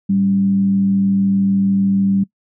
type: tone with frequency modulation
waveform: sine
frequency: 196 Hz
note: G3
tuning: in tune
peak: -12 dBFS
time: 0.09-2.24 s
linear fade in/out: 10 ms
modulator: 86.6 Hz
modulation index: 0.26
effects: noise-tail reverb RT60 0.1 s tail -22 dB re dry